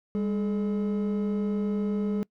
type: tone pair together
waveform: triangle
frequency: 201.8 / 427.6 Hz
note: G#3 / A4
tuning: -49 / -49 cents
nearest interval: octave + minor second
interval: 1300 cents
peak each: -23 / -29 dBFS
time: 0.15-2.23 s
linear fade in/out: 0 ms
effects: noise-tail reverb RT60 0.1 s tail -25 dB re dry + tanh soft clip ceiling -19 dBFS